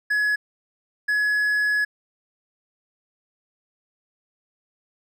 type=tone pair in turn; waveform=triangle; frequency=1690 / 1690 Hz; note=G#6 / G#6; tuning=+30 / +30 cents; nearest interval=unison; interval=0 cents; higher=neither; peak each=-17 dBFS; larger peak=neither; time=0.1-0.36 / 1.08-1.85 s; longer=second; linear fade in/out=10 ms; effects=none